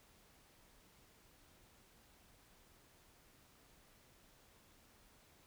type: silence
effects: pink hiss -67 dBFS RMS until 5.46 s